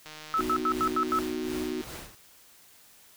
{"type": "click train", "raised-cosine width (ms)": 0.2, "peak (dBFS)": -26, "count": 275, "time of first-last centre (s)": [0.06, 1.839], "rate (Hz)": 154}
{"type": "tone bursts", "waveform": "sine", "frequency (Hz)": 1303, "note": "E6", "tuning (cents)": -20, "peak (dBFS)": -23, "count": 6, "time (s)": [0.34, 1.188], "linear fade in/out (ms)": 0, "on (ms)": 68, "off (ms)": 88}
{"type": "noise with tremolo", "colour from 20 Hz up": "pink", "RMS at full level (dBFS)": -40, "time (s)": [0.37, 2.15], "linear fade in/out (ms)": 0, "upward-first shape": "sine", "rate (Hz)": 2.7, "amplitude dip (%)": 80}
{"type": "chord", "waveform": "sine", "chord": "B major", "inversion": "none", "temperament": "equal", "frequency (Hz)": [246.9, 311.1, 370], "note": ["B3", "D#4", "F#4"], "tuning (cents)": [0, 0, 0], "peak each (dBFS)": [-35, -34, -33], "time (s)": [0.38, 1.82], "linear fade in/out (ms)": 10}
{"effects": ["white hiss -56 dBFS RMS until 3.16 s"]}